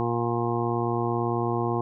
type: harmonic tone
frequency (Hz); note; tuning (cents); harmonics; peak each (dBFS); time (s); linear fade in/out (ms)
118.1; A#2; +23; 1 / 2 / 3 / 4 / 6 / 7 / 8 / 9; -29 / -32 / -28 / -34 / -33 / -34 / -37 / -33; 0-1.81; 0
effects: none